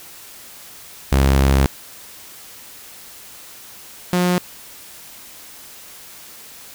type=tone pair in turn; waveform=sawtooth; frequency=67.8 / 178.98 Hz; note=C#2 / F3; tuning=-38 / +43 cents; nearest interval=octave + perfect fourth; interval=1681 cents; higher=second; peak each=-8 / -11 dBFS; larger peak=first; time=1.12-1.66 / 4.13-4.38 s; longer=first; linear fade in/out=0 ms; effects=white hiss -40 dBFS RMS until 6.74 s